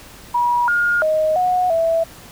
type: tone with pitch steps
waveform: sine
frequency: 964 / 1422 / 624 / 729 / 659 Hz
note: B5 / F6 / D#5 / F#5 / E5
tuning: -42 / +31 / +5 / -26 / -1 cents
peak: -14 dBFS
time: 0.34-2.04 s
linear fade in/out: 10 ms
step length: 340 ms
effects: pink hiss -41 dBFS RMS until 2.31 s